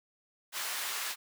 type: high-pass noise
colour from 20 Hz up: pink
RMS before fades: -36 dBFS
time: 0.52-1.16 s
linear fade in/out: 50 ms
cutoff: 1200 Hz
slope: 12 dB/octave
effects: none